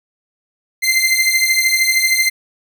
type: beating tone pair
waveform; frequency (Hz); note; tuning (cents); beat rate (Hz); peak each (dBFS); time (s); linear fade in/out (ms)
sawtooth; 2074 / 2087; C7 / C7; -16 / -5; 13; -12; 0.82-2.3; 20
effects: none